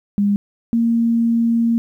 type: tone pair in turn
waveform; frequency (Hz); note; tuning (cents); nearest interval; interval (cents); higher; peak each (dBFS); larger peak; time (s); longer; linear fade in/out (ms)
sine; 202.9 / 231.5; G#3 / A#3; -40 / -12; major second; 228; second; -13; neither; 0.18-0.36 / 0.73-1.78; second; 0
effects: 9-bit